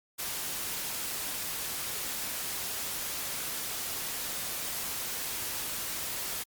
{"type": "noise", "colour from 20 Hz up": "white", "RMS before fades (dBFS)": -35, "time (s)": [0.18, 6.44], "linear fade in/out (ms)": 20, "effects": ["Opus 48 kbps"]}